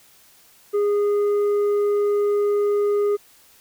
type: tone with tanh clipping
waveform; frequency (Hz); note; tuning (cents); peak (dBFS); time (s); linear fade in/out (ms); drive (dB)
triangle; 410.8; G#4; -19; -18; 0.73-3.17; 20; 9
effects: white hiss -53 dBFS RMS until 3.6 s